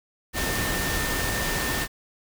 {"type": "tone in noise", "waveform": "sine", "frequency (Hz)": 1800, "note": "A6", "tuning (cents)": 39, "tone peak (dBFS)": -31, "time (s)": [0.33, 1.88], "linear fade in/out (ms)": 50, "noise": "pink", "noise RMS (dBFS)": -27, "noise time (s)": [0.33, 1.88], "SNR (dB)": -7, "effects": []}